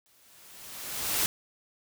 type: noise with exponential growth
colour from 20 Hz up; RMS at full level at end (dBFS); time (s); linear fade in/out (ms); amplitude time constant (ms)
white; -25; 0.06-1.26; 0; 260
effects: none